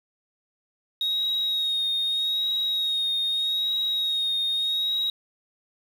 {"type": "tone with vibrato", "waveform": "sine", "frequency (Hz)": 3757, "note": "A#7", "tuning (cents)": 13, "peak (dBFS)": -21, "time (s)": [1.01, 5.1], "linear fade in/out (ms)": 2, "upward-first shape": "sine", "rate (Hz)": 0.81, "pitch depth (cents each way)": 29, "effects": ["tanh soft clip ceiling -20 dBFS", "8-bit"]}